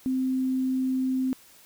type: tone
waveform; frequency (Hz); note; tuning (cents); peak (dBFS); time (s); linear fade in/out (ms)
sine; 260; C4; -11; -23; 0.06-1.33; 0
effects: white hiss -54 dBFS RMS until 1.65 s